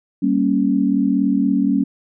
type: chord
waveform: sine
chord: G diminished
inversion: none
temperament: equal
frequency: 196 / 233.1 / 277.2 Hz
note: G3 / Bb3 / Db4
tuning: 0 / 0 / 0 cents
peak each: -19 / -20 / -17 dBFS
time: 0.22-1.84 s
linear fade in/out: 10 ms
effects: none